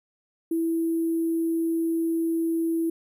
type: tone with sample-and-hold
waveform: sine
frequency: 329.6 Hz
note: E4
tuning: in tune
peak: -22 dBFS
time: 0.51-2.9 s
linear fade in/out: 5 ms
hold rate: 11025 Hz
effects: none